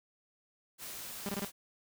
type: noise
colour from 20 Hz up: white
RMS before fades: -44 dBFS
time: 0.78-1.52 s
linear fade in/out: 50 ms
type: tone bursts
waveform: sawtooth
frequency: 199.9 Hz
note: G3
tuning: 34 cents sharp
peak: -30 dBFS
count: 4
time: 1.26-1.447 s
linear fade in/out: 0 ms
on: 28 ms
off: 25 ms
effects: none